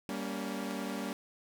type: chord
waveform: sawtooth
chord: G diminished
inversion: none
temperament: equal with one note detuned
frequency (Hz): 196 / 233.1 / 281.5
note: G3 / Bb3 / Db4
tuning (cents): 0 / 0 / +27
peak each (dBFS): -35 / -36 / -36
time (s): 0.09-1.13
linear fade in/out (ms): 0
effects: none